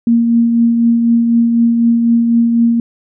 sine tone with tremolo, 233.1 Hz, A#3, in tune, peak -6 dBFS, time 0.07-2.8 s, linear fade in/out 2 ms, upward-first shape triangle, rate 4 Hz, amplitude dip 40%, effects none

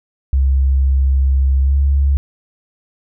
sine tone with pitch glide, 67.1 to 69.55 Hz, C2 to C#2, +44 to +6 cents, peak -10 dBFS, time 0.33-2.17 s, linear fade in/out 0 ms, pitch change +62 cents, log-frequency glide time 1.62-1.76 s, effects none

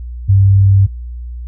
sine tone, 98 Hz, G2, in tune, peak -5 dBFS, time 0.28-0.87 s, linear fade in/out 20 ms, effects added 60 Hz sine -23 dBFS peak until 1.47 s

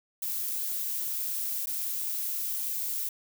violet noise with dropouts, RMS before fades -32 dBFS, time 0.22-3.09 s, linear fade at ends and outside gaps 5 ms, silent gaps 1.659-1.67 s, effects none

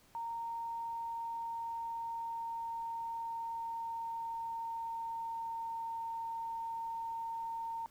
sine tone with pitch glide, 924 to 914.4 Hz, A#5 to A#5, -16 to -34 cents, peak -37 dBFS, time 0.15-7.86 s, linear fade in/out 0 ms, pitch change -18 cents, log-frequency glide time 0.37-5.67 s, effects pink hiss -65 dBFS RMS until 7.9 s

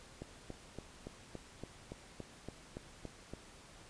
click train, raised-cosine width 2 ms, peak -30 dBFS, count 12, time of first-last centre 0.22-3.336 s, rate 3.53 Hz, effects pink hiss -57 dBFS RMS until 3.89 s + resampled to 22050 Hz

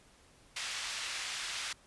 pink band-pass noise, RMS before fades -39 dBFS, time 0.56-1.73 s, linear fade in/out 5 ms, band 1800 to 6700 Hz, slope 12 dB/octave, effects pink hiss -62 dBFS RMS until 1.86 s + resampled to 24000 Hz

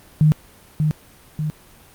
sine tone with echo, 153.3 Hz, D#3, 25 cents flat, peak -10 dBFS, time 0.21-0.32 s, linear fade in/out 0 ms, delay 590 ms, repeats 2, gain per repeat -5 dB, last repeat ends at 1.5 s, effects pink hiss -48 dBFS RMS until 1.94 s + Opus 32 kbps

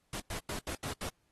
pink noise bursts at uneven times, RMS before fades -39 dBFS, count 6, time 0.13-0.2 / 0.3-0.39 / 0.49-0.59 / 0.67-0.75 / 0.83-0.93 / 1.01-1.09 s, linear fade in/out 2 ms, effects pink hiss -75 dBFS RMS until 1.31 s + AAC 32 kbps

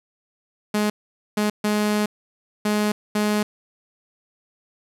sawtooth tone bursts at uneven times, 209.9 Hz, G#3, 19 cents sharp, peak -15 dBFS, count 5, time 0.74-0.9 / 1.37-1.5 / 1.64-2.06 / 2.65-2.92 / 3.15-3.43 s, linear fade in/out 5 ms, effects resampled to 32000 Hz + 7-bit

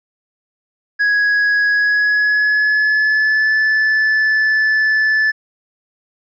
triangle tone with pitch glide, 1665 to 1741.7 Hz, G#6 to A6, +4 to -18 cents, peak -10 dBFS, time 0.99-5.32 s, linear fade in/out 20 ms, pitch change +78 cents, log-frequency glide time 1.7-3.53 s, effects resampled to 16000 Hz

